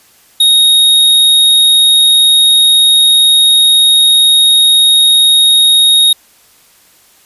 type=tone; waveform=square; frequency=3743 Hz; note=A#7; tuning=6 cents sharp; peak=-5 dBFS; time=0.4-6.13 s; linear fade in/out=5 ms; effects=white hiss -46 dBFS RMS until 7.25 s + resampled to 32000 Hz